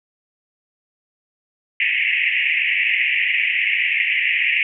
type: band-pass noise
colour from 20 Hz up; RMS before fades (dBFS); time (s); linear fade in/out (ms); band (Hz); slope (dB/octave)
pink; -19; 1.8-4.63; 2; 1900 to 2800; 96
effects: none